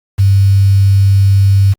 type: tone with quantisation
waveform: sine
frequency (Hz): 98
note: G2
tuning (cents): 0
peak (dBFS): -5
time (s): 0.18-1.74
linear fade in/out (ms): 20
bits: 5
effects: Opus 48 kbps